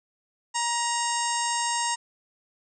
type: harmonic tone with a mistuned harmonic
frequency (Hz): 944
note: A#5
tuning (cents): +22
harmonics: 1 / 2 / 3 / 4 / 5 / 6 / 7 / 8 / 9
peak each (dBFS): -27 / -34 / -36 / -39 / -40 / -36 / -34 / -34 / -35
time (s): 0.54-1.96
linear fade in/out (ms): 20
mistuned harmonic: 6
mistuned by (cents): -73
effects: none